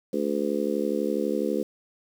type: harmonic tone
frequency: 72.1 Hz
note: D2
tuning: 31 cents flat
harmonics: 3 / 4 / 5 / 6 / 7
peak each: -30 / -30 / -30 / -30 / -30 dBFS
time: 0.13-1.63 s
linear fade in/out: 5 ms
effects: 8-bit